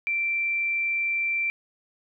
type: tone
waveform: sine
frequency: 2349 Hz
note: D7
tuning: in tune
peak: -23 dBFS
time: 0.07-1.5 s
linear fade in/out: 0 ms
effects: none